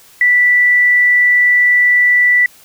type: tone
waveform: sine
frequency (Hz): 1968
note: B6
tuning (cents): -7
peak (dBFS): -7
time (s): 0.21-2.46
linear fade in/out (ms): 2
effects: white hiss -44 dBFS RMS until 2.64 s